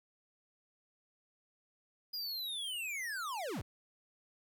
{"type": "linear sweep", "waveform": "square", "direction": "down", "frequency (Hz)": [4949, 49], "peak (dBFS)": -38, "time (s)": [2.13, 3.62], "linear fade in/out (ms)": 10, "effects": ["12-bit"]}